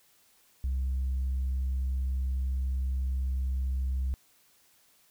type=tone; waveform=sine; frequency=65.41 Hz; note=C2; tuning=in tune; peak=-25 dBFS; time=0.64-4.14 s; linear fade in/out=0 ms; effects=tanh soft clip ceiling -25 dBFS + white hiss -64 dBFS RMS until 5.1 s